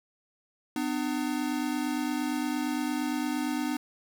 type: tone pair together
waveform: square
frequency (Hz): 251.3 / 300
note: B3 / D4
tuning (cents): +30 / +37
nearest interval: minor third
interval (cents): 307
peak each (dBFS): -32 / -31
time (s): 0.76-3.77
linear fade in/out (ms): 2
effects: none